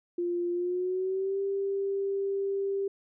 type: tone with pitch glide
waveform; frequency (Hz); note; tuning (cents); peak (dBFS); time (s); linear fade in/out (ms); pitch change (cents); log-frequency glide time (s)
sine; 349.2 to 394.2; F4 to G4; 0 to +10; -27; 0.18-2.88; 5; +210; 0.52-1.4
effects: none